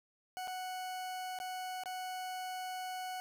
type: tone with dropouts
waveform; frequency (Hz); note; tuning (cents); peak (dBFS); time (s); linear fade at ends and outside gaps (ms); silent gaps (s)
40% pulse; 740; F#5; 0; -38; 0.37-3.2; 0; 0.474-0.479 / 1.388-1.401 / 1.836-1.858
effects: none